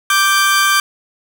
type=tone pair together; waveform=sawtooth; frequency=1174.7 / 1568 Hz; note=D6 / G6; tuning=0 / 0 cents; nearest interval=perfect fourth; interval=500 cents; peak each=-10 dBFS; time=0.1-0.8 s; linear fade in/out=2 ms; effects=7-bit